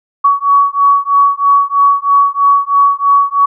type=beating tone pair; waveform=sine; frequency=1125 / 1128.1 Hz; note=C#6 / C#6; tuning=+25 / +30 cents; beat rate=3.1 Hz; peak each=-10 dBFS; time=0.24-3.46 s; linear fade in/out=10 ms; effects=none